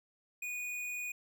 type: tone with hard clipping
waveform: sine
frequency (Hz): 2464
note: D#7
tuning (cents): -17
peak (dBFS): -38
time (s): 0.42-1.12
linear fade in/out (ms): 5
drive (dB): 15
effects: none